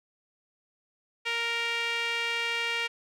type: tone with band-pass filter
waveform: sawtooth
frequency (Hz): 466.2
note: A#4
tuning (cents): 0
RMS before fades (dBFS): -30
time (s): 1.25-2.88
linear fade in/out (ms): 20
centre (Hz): 2500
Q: 2.6
effects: none